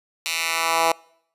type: tone with high-pass filter sweep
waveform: 10% pulse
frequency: 164.81 Hz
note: E3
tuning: in tune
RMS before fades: -22 dBFS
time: 0.26-0.92 s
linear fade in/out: 0 ms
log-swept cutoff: 3000 to 690 Hz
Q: 1.3
effects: noise-tail reverb RT60 0.7 s tail -26 dB re dry + resampled to 32000 Hz